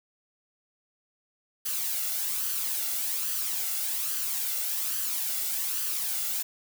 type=noise with flanger; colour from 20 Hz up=blue; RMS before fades=-30 dBFS; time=1.65-6.43 s; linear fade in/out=10 ms; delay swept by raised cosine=0.65 to 1.47 ms; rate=1.2 Hz; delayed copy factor=+0.5; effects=none